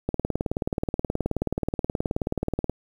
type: click train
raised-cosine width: 2 ms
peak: -11 dBFS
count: 50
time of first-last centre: 0.09-2.696 s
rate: 18.8 Hz
effects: 8-bit